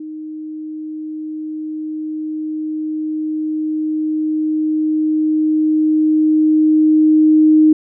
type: tone with level ramp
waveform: sine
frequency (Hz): 310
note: D#4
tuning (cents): -6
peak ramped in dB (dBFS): -26 to -6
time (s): 0-7.73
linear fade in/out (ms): 5
effects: none